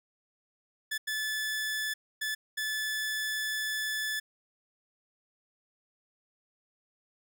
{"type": "tone bursts at uneven times", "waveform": "sawtooth", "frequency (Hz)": 1734, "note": "A6", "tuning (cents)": -26, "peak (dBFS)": -27, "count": 4, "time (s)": [[0.91, 0.98], [1.07, 1.94], [2.21, 2.35], [2.57, 4.2]], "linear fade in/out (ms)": 10, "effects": []}